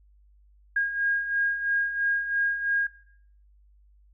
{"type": "beating tone pair", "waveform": "sine", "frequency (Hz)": [1626, 1629], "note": ["G#6", "G#6"], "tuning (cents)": [-37, -34], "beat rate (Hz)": 3, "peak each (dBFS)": [-30, -24], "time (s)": [0.76, 2.87], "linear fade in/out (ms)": 5, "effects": ["noise-tail reverb RT60 0.6 s tail -17 dB re dry", "added 50 Hz sine -55 dBFS peak until 4.13 s"]}